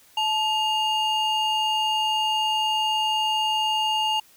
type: ring-modulated tone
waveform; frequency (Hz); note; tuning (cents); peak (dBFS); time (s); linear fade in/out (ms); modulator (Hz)
triangle; 1849; A#6; -15; -16; 0.17-4.2; 5; 979
effects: white hiss -55 dBFS RMS until 4.36 s